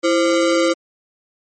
square ring-modulated tone, 429.8 Hz, A4, 41 cents flat, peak -11 dBFS, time 0.03-0.74 s, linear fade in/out 20 ms, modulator 96.3 Hz, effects MP3 32 kbps

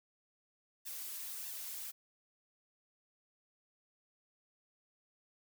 blue noise with flanger, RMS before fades -44 dBFS, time 0.85-1.92 s, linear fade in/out 20 ms, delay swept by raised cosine 1.1 to 5 ms, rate 1.6 Hz, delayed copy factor +0.9, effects none

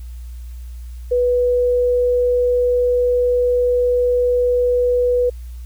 sine tone, 491.9 Hz, B4, 7 cents flat, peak -13 dBFS, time 1.11-5.3 s, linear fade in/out 10 ms, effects added 60 Hz sine -29 dBFS peak until 5.65 s + white hiss -53 dBFS RMS until 5.65 s

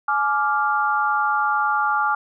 sine chord, D diminished, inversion second, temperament equal with one note detuned, 845.6 / 1174.7 / 1396.9 Hz, Ab5 / D6 / F6, +31 / 0 / 0 cents, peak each -22 dBFS, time 0.08-2.15 s, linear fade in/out 5 ms, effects none

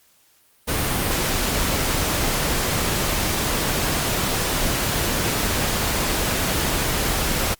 pink noise, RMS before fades -22 dBFS, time 0.67-7.55 s, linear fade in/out 20 ms, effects white hiss -58 dBFS RMS until 7.59 s + Opus 48 kbps

